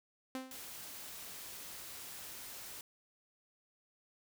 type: tone with exponential decay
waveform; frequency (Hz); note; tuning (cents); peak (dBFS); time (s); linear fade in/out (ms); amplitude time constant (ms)
sawtooth; 260.6; C4; -7; -33; 0.35-0.7; 1; 74
type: noise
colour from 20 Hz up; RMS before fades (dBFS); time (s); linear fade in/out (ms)
white; -48; 0.51-2.81; 2
effects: none